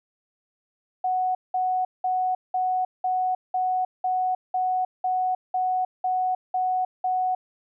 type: tone bursts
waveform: sine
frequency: 740 Hz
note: F#5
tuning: in tune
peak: -21 dBFS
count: 13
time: 1.04-7.35 s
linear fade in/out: 5 ms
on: 310 ms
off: 190 ms
effects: none